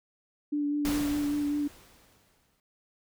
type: tone with vibrato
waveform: sine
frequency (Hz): 291.7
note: D4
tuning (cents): -12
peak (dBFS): -26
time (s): 0.52-1.68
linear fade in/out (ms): 10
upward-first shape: sine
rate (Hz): 5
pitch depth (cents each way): 16
type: noise with exponential decay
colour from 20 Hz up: pink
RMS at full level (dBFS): -33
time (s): 0.85-2.6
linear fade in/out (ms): 1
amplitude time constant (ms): 380
effects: none